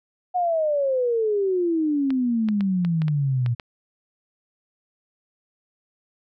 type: exponential sweep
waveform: sine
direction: down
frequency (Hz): 736 to 116.54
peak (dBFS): -19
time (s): 0.34-3.55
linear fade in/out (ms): 20
type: clicks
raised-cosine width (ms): 0.3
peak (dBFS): -19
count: 8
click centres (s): 2.105 / 2.487 / 2.608 / 2.849 / 3.019 / 3.082 / 3.462 / 3.598
effects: none